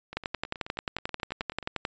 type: two click trains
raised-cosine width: 0.3 ms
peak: -24 / -13 dBFS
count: 15 / 20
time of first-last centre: 0.13-1.627 / 0.17-1.851 s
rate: 9.35 / 11.3 Hz
effects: resampled to 16000 Hz